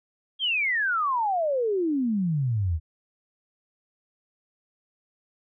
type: exponential sweep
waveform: sine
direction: down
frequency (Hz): 3300 to 75.4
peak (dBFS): -22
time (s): 0.39-2.8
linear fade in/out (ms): 50
effects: none